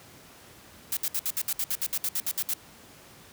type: noise bursts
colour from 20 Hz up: blue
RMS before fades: -28 dBFS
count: 15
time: 0.92-2.537 s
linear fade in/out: 2 ms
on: 49 ms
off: 63 ms
effects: pink hiss -51 dBFS RMS until 3.32 s + high-pass 80 Hz 12 dB/octave

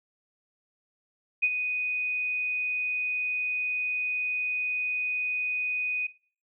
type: tone with ADSR envelope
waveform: sine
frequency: 2489 Hz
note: D#7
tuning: in tune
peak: -19 dBFS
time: 1.42-6.07 s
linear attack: 15 ms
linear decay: 51 ms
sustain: -7 dB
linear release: 7 ms
effects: noise-tail reverb RT60 0.4 s tail -17 dB re dry

